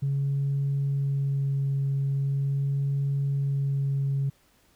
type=tone with vibrato; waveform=sine; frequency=138.59 Hz; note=C#3; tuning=in tune; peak=-22 dBFS; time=0.02-4.3 s; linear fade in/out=10 ms; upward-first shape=sine; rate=0.41 Hz; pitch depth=10 cents each way; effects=tanh soft clip ceiling -20 dBFS + pink hiss -63 dBFS RMS until 4.75 s